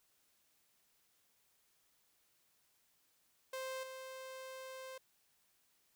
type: tone with level steps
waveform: sawtooth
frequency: 523.3 Hz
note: C5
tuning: in tune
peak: -37 / -43 dBFS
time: 3.53-4.98 s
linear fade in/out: 5 ms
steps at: 3.83 s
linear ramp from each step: 5 ms
effects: white hiss -75 dBFS RMS until 5.95 s